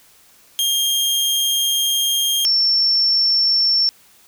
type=tone pair in turn; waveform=sawtooth / sine; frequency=3218 / 5423 Hz; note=G7 / E8; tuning=+45 / +48 cents; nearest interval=major sixth; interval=903 cents; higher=second; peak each=-13 dBFS; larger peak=neither; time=0.59-2.45 / 2.45-3.89 s; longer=first; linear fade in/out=0 ms; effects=white hiss -51 dBFS RMS until 4.27 s